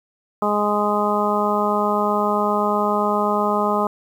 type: harmonic tone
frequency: 207.7 Hz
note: G#3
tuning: in tune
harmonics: 1 / 2 / 3 / 4 / 5 / 6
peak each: -24 / -24 / -24 / -24 / -24 / -24 dBFS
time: 0.42-3.87 s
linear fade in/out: 2 ms
effects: 8-bit